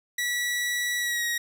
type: tone with pitch glide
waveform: sawtooth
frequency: 1944 to 1893 Hz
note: B6 to A#6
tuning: -28 to +26 cents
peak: -22 dBFS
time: 0.18-1.38 s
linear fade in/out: 5 ms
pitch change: -46 cents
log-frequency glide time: 0.98-1.24 s
effects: none